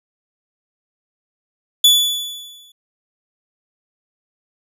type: tone with exponential decay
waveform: 40% pulse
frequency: 3448 Hz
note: A7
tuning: 36 cents flat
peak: -5 dBFS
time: 1.84-2.72 s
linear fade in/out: 5 ms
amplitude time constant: 190 ms
effects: none